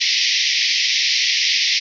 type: band-pass noise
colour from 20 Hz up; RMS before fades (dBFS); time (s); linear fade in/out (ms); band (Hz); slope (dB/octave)
white; -18; 0-1.8; 20; 1900 to 5800; 96
effects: none